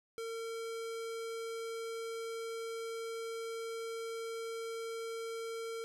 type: tone with low-pass filter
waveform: square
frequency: 455.4 Hz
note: A#4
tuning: 40 cents flat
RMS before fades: -41 dBFS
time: 0.18-5.84 s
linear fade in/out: 0 ms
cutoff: 11000 Hz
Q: 0.84
effects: none